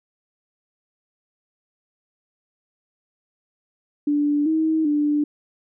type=tone with pitch steps; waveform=sine; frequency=292.3 / 317.4 / 295.2 Hz; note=D4 / D#4 / D4; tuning=-8 / +35 / +9 cents; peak=-17 dBFS; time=4.07-5.24 s; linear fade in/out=5 ms; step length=390 ms; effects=none